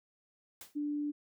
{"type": "noise with exponential decay", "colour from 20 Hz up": "white", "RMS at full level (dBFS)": -45, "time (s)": [0.61, 0.79], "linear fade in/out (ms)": 2, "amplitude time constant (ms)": 37}
{"type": "tone", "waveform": "sine", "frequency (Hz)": 293.7, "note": "D4", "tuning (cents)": 0, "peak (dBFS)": -32, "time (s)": [0.75, 1.12], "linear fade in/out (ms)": 20}
{"effects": []}